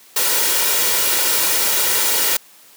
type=noise with comb filter; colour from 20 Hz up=white; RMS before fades=-17 dBFS; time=0.16-2.37 s; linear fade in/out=5 ms; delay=2.1 ms; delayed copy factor=+0.55; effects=white hiss -47 dBFS RMS until 2.76 s + high-pass 200 Hz 12 dB/octave